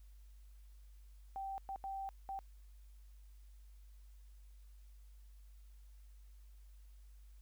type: tone bursts at uneven times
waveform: sine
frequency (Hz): 779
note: G5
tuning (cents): -11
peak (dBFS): -40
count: 4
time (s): 1.36-1.58 / 1.69-1.76 / 1.84-2.09 / 2.29-2.39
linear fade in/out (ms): 0
effects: added 50 Hz sine -55 dBFS peak until 7.41 s + white hiss -75 dBFS RMS until 7.41 s